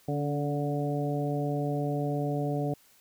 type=harmonic tone with a mistuned harmonic; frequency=145.7 Hz; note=D3; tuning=13 cents flat; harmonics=1 / 2 / 3 / 4 / 5; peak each=-30 / -33 / -35 / -36 / -37 dBFS; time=0.08-2.74 s; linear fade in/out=5 ms; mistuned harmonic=2; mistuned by=-34 cents; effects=white hiss -61 dBFS RMS until 3 s